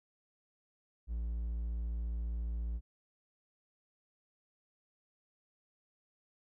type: tone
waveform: triangle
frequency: 57.3 Hz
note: A#1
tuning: 29 cents flat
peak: -32 dBFS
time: 1.07-2.81 s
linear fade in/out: 50 ms
effects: none